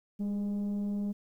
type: tone with frequency modulation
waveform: sine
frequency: 203.2 Hz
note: G#3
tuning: 38 cents flat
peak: -27 dBFS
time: 0.19-1.13 s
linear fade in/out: 20 ms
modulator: 213 Hz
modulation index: 0.22
effects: tanh soft clip ceiling -29 dBFS + 11-bit